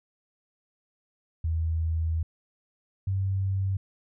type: tone pair in turn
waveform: sine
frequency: 81.1 / 96.44 Hz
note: E2 / G2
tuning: -28 / -28 cents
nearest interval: minor third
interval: 300 cents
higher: second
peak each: -24 dBFS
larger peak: neither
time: 1.44-2.23 / 3.07-3.77 s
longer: first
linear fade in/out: 5 ms
effects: none